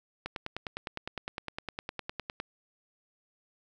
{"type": "click train", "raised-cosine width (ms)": 0.3, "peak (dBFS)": -19, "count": 22, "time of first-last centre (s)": [0.26, 2.401], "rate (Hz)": 9.81, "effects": []}